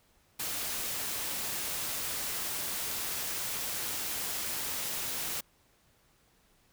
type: noise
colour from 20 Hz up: white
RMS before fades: -35 dBFS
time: 0.39-5.41 s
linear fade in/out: 10 ms
effects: pink hiss -67 dBFS RMS until 6.72 s